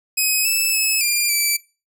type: tone with pitch steps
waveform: 10% pulse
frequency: 2533 / 2627 / 2589 / 2396 / 2322 Hz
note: D#7 / E7 / E7 / D7 / D7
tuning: +30 / -7 / -32 / +34 / -20 cents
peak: -8 dBFS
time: 0.17-1.57 s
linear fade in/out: 10 ms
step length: 280 ms
effects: noise-tail reverb RT60 0.3 s tail -20 dB re dry